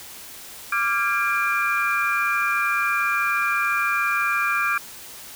sine tone cluster, 1173 / 1387 / 1624 / 2387 Hz, D6 / F6 / G#6 / D7, -2 / -12 / -39 / +28 cents, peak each -25 dBFS, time 0.72-4.78 s, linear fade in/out 5 ms, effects white hiss -40 dBFS RMS until 5.35 s

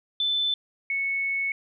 sine tone pair in turn, 3520 / 2208 Hz, A7 / C#7, 0 / -7 cents, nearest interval minor sixth, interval 807 cents, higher first, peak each -22 / -24 dBFS, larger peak first, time 0.2-0.54 / 0.9-1.52 s, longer second, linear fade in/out 2 ms, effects none

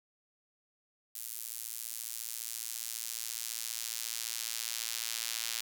sawtooth tone with high-pass filter sweep, 114.6 Hz, A#2, 29 cents flat, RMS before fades -39 dBFS, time 1.15-5.61 s, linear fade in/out 5 ms, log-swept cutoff 10000 to 3800 Hz, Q 0.75, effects none

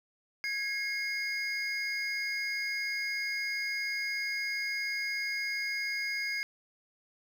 triangle tone cluster, 1659 / 2153 / 4920 Hz, G#6 / C7 / D#8, -2 / +49 / -20 cents, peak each -37 / -31 / -38 dBFS, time 0.44-6.43 s, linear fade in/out 0 ms, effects none

